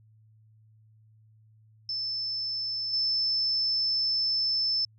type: tone with level steps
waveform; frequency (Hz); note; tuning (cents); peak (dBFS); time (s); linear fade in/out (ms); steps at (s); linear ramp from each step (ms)
sine; 5274; E8; 0; -29 / -24; 1.89-4.85; 2; 2.93; 5
effects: added 109 Hz sine -56 dBFS peak until 4.98 s